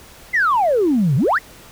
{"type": "exponential two-way sweep", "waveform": "sine", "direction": "down then up", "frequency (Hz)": [2112, 123.47, 2112], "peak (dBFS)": -12, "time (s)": [0.33, 1.39], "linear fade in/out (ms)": 20, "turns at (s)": 1.16, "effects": ["tanh soft clip ceiling -9 dBFS", "pink hiss -43 dBFS RMS until 1.71 s"]}